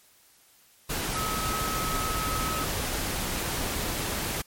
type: tone in noise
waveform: sine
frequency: 1283 Hz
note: E6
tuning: 47 cents flat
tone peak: -31 dBFS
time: 1.15-2.65 s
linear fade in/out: 10 ms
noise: pink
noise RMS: -30 dBFS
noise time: 0.89-4.42 s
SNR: -4 dB
effects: white hiss -59 dBFS RMS until 4.46 s + MP3 64 kbps